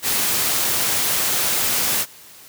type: noise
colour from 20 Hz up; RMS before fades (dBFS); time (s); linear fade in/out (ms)
white; -20; 0.02-2.06; 50
effects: white hiss -44 dBFS RMS until 2.48 s + high-pass 60 Hz 12 dB/octave

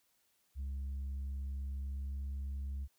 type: tone with pitch glide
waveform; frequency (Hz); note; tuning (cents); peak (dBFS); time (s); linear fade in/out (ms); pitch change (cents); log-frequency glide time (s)
sine; 68.1 to 68.61; C#2 to C#2; -30 to -17; -34; 0.55-2.88; 50; +13; 1.8-2.13
effects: tanh soft clip ceiling -36 dBFS + white hiss -75 dBFS RMS until 2.98 s

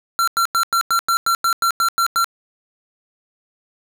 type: tone bursts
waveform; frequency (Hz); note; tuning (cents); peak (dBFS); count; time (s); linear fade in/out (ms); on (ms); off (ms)
square; 1363; F6; -43; -15; 12; 0.19-2.244; 0; 85; 94
effects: none

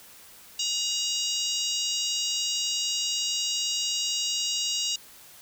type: harmonic tone with a mistuned harmonic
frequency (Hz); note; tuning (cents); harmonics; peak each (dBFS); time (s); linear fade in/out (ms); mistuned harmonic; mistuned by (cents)
951; A#5; +34; 3 / 4 / 5 / 6 / 7 / 8; -31 / -32 / -33 / -34 / -34 / -35; 0.59-4.96; 5; 6; -23
effects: white hiss -50 dBFS RMS until 5.41 s

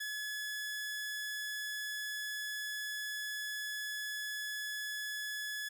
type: tone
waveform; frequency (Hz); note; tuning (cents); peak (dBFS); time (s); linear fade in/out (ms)
sawtooth; 1704; G#6; +44; -34; 0-5.69; 10
effects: none

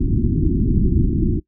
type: low-pass noise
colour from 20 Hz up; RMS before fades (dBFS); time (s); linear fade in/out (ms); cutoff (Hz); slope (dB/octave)
pink; -17; 0-1.4; 10; 360; 96
effects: noise-tail reverb RT60 0.1 s tail -19 dB re dry

